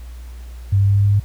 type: tone with pitch steps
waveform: sine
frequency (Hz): 98.6 / 99.23 / 99.86 / 100.5 / 101.14 / 101.78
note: G2 / G2 / G2 / G2 / G#2 / G#2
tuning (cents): +11 / +22 / +33 / +44 / -45 / -34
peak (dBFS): -11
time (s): 0.72-1.2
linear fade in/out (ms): 10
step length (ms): 80
effects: added 60 Hz sine -31 dBFS peak until 1.24 s + pink hiss -49 dBFS RMS until 1.24 s